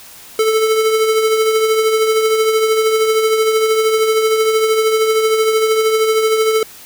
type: tone with tremolo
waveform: square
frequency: 439.3 Hz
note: A4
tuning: 3 cents flat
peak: -10 dBFS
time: 0.39-6.63 s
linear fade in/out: 2 ms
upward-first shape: triangle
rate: 13 Hz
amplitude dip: 50%
effects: white hiss -38 dBFS RMS until 6.85 s